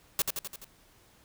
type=noise with echo; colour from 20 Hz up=white; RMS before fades=-26 dBFS; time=0.19-0.22 s; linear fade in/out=2 ms; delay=85 ms; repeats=5; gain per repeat=-4 dB; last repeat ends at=0.645 s; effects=pink hiss -61 dBFS RMS until 1.24 s